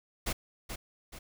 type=noise with echo; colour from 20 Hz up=pink; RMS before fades=-32 dBFS; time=0.26-0.33 s; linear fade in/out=10 ms; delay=430 ms; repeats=2; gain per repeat=-7 dB; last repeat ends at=1.19 s; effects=none